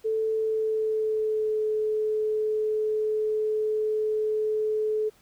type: tone with pitch glide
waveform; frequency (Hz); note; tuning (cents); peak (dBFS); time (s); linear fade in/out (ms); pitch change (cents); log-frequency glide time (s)
sine; 440 to 430.4; A4 to A4; 0 to -38; -23; 0.04-5.1; 20; -38; 0.32-1.63
effects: pink hiss -60 dBFS RMS until 5.21 s